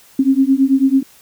sine beating tone pair, 264.4 / 273.5 Hz, C4 / C#4, +18 / -23 cents, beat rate 9.1 Hz, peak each -13 dBFS, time 0.19-1.03 s, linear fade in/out 5 ms, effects white hiss -47 dBFS RMS until 1.21 s

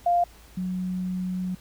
sine tone pair in turn, 698.5 / 183.57 Hz, F5 / F#3, 0 / -13 cents, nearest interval octave + major seventh, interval 2313 cents, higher first, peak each -18 / -26 dBFS, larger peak first, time 0.06-0.24 / 0.57-1.55 s, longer second, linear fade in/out 5 ms, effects added 56 Hz sine -50 dBFS peak until 1.6 s + pink hiss -53 dBFS RMS until 1.6 s

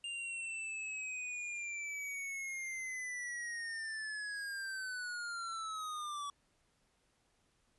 square linear sweep, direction down, 2806 to 1138 Hz, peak -40 dBFS, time 0.04-6.3 s, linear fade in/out 2 ms, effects pink hiss -75 dBFS RMS until 7.78 s + resampled to 24000 Hz

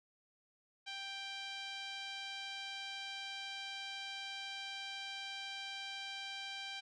5% pulse tone with low-pass filter, 786 Hz, G5, 4 cents sharp, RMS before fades -45 dBFS, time 0.86-6.81 s, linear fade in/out 20 ms, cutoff 3500 Hz, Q 1.7, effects none

